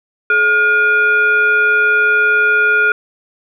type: tone with frequency modulation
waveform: sine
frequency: 1424 Hz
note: F6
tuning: 33 cents sharp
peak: -9 dBFS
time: 0.3-2.92 s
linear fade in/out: 2 ms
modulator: 997 Hz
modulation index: 0.53
effects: none